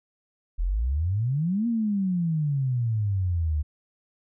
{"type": "exponential two-way sweep", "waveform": "sine", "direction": "up then down", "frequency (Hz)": [39.07, 238.7, 72.9], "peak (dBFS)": -22, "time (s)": [0.58, 3.63], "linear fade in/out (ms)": 20, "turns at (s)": 1.67, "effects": []}